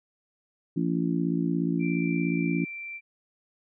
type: harmonic tone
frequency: 57 Hz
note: A#1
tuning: 38 cents flat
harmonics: 3 / 4 / 5 / 6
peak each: -27 / -32 / -28 / -33 dBFS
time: 0.76-2.65 s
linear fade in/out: 10 ms
type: tone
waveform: sine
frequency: 2349 Hz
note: D7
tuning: in tune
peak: -35 dBFS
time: 1.79-3.01 s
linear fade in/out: 50 ms
effects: none

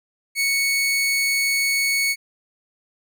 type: tone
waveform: sawtooth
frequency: 2217 Hz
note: C#7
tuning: in tune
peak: -15 dBFS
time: 0.35-2.16 s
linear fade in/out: 50 ms
effects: none

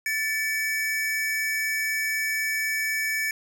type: tone pair together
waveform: square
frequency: 1760 / 2272 Hz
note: A6 / C#7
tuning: 0 / +42 cents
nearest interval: major third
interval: 442 cents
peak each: -28 dBFS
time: 0.06-3.31 s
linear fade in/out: 2 ms
effects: none

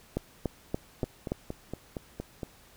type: two click trains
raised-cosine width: 2 ms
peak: -21 / -15 dBFS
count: 7 / 5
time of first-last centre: 1.04-2.432 / 0.17-1.319 s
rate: 4.31 / 3.48 Hz
effects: pink hiss -57 dBFS RMS until 2.76 s

